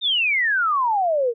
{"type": "exponential sweep", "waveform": "sine", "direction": "down", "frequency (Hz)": [3729, 449.6], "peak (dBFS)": -17, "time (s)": [0.01, 1.34], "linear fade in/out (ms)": 50, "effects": []}